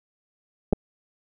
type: clicks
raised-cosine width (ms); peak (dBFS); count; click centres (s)
2; -8; 2; 0.727 / 0.732
effects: none

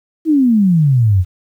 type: exponential sweep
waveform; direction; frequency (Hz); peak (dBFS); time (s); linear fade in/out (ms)
sine; down; 330 to 86.1; -8; 0.25-1.25; 50
effects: 8-bit

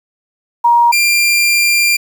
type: tone pair in turn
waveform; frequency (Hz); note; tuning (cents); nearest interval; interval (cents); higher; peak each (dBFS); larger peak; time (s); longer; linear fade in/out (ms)
sine / sawtooth; 946 / 2384; A#5 / D7; +25 / +25; octave + major third; 1600; second; -6; neither; 0.64-0.92 / 0.92-1.97; second; 10
effects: 7-bit

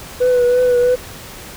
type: tone with vibrato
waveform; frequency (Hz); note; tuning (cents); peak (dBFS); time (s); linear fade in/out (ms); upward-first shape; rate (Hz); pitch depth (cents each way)
sine; 493.9; B4; 0; -8; 0.2-0.96; 20; triangle; 3; 33
effects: tanh soft clip ceiling -9 dBFS + pink hiss -34 dBFS RMS until 1.56 s

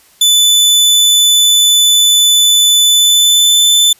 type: tone with pitch glide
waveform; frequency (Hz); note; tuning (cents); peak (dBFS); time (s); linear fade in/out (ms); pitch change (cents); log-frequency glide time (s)
sawtooth; 3498 to 3522; A7 to A7; -11 to +1; -3; 0.21-3.93; 5; +12; 2.83-3.65
effects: white hiss -47 dBFS RMS until 3.99 s + resampled to 32000 Hz

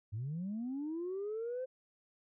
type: linear sweep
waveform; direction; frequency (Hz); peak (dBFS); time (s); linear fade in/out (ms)
sine; up; 98 to 523.3; -35; 0.12-1.66; 20
effects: tanh soft clip ceiling -33 dBFS

